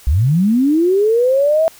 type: linear sweep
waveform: sine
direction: up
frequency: 58.27 to 659.3 Hz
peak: -10 dBFS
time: 0.07-1.68 s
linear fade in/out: 0 ms
effects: white hiss -43 dBFS RMS until 1.79 s